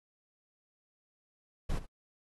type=noise with echo; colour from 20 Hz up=brown; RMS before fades=-31 dBFS; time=1.69-1.79 s; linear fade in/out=10 ms; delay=70 ms; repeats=1; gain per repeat=-14 dB; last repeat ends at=1.86 s; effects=AAC 32 kbps